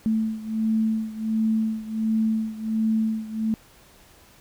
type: beating tone pair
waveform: sine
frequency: 220 / 221.4 Hz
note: A3 / A3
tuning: 0 / +11 cents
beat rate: 1.4 Hz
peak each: -23 / -26 dBFS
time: 0.06-3.54 s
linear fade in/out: 0 ms
effects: pink hiss -53 dBFS RMS until 4.4 s